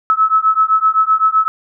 sine beating tone pair, 1294 / 1301.8 Hz, E6 / E6, -32 / -22 cents, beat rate 7.8 Hz, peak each -13 dBFS, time 0.1-1.48 s, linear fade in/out 0 ms, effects none

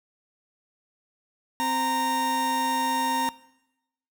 40% pulse tone pair together, 260.3 / 925.9 Hz, C4 / A#5, -9 / -12 cents, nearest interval octave + minor seventh, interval 2197 cents, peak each -30 / -24 dBFS, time 1.6-3.29 s, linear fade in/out 0 ms, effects noise-tail reverb RT60 0.9 s tail -20 dB re dry

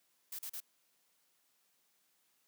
blue noise bursts, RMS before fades -43 dBFS, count 3, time 0.32-0.603 s, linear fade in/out 5 ms, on 69 ms, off 38 ms, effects white hiss -75 dBFS RMS until 2.47 s + high-pass 150 Hz 12 dB/octave

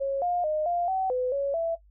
sine tone with pitch steps, 548 / 708 / 614 / 698 / 760 / 504 / 558 / 664 Hz, C#5 / F5 / D#5 / F5 / F#5 / B4 / C#5 / E5, -20 / +23 / -23 / -1 / +46 / +35 / +11 / +12 cents, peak -24 dBFS, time 0-1.76 s, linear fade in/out 20 ms, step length 220 ms, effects noise-tail reverb RT60 0.1 s tail -18 dB re dry + added 50 Hz sine -54 dBFS peak until 1.9 s

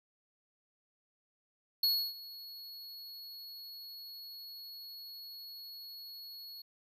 square tone with ADSR envelope, 4348 Hz, C#8, 34 cents flat, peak -26 dBFS, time 1.83-6.62 s, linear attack 4 ms, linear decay 300 ms, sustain -20 dB, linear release 5 ms, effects none

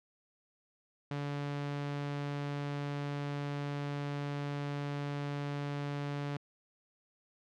sawtooth tone, 143.6 Hz, D3, 39 cents flat, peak -31 dBFS, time 1.11-6.37 s, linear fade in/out 2 ms, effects low-pass 4000 Hz 12 dB/octave

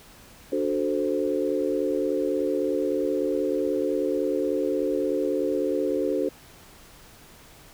sine chord, D dominant seventh, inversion none, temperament equal, 293.7 / 370 / 440 / 523.3 Hz, D4 / F#4 / A4 / C5, 0 / 0 / 0 / 0 cents, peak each -28 dBFS, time 0.52-6.29 s, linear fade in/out 5 ms, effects pink hiss -50 dBFS RMS until 7.73 s

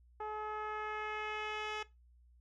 10% pulse tone with low-pass filter sweep, 426.9 Hz, G#4, 48 cents sharp, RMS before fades -40 dBFS, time 0.2-1.83 s, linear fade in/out 5 ms, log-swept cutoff 950 to 4100 Hz, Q 1.4, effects noise-tail reverb RT60 0.2 s tail -18 dB re dry + added 60 Hz sine -61 dBFS peak until 2.4 s

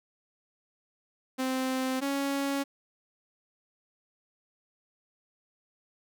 sawtooth tone pair in turn, 260.2 / 277.8 Hz, C4 / C#4, -9 / +4 cents, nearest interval minor second, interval 113 cents, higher second, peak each -24 dBFS, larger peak neither, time 1.38-2.01 / 2.01-2.64 s, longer neither, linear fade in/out 20 ms, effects none

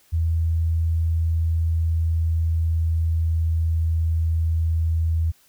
sine tone with pitch glide, 82 to 81.43 Hz, E2 to E2, -9 to -21 cents, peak -18 dBFS, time 0.12-5.32 s, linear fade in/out 20 ms, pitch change -12 cents, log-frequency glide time 0.93-3.86 s, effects white hiss -58 dBFS RMS until 5.48 s

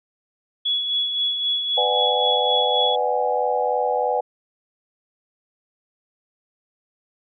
sine tone with tremolo, 3379 Hz, G#7, 29 cents sharp, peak -18 dBFS, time 0.65-2.96 s, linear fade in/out 10 ms, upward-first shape sine, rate 3.8 Hz, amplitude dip 45%
sine chord, G# half-diminished seventh, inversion first, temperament just, 498.4 / 598 / 747.5 / 830.6 Hz, B4 / D5 / F#5 / G#5, +16 / +31 / +17 / 0 cents, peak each -23 / -26 / -24 / -24 dBFS, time 1.77-4.21 s, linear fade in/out 10 ms
effects none

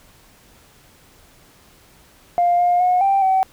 sine tone with pitch steps, 701 / 708 / 725 / 785 / 761 Hz, F5 / F5 / F#5 / G5 / F#5, +6 / +23 / -35 / +2 / +48 cents, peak -12 dBFS, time 2.38-3.43 s, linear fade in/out 0 ms, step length 210 ms, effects tanh soft clip ceiling -9 dBFS + pink hiss -51 dBFS RMS until 3.52 s

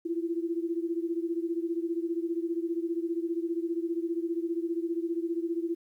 sine beating tone pair, 332.4 / 347.4 Hz, E4 / F4, +15 / -9 cents, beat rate 15 Hz, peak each -30 / -33 dBFS, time 0.05-5.75 s, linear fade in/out 10 ms, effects 11-bit

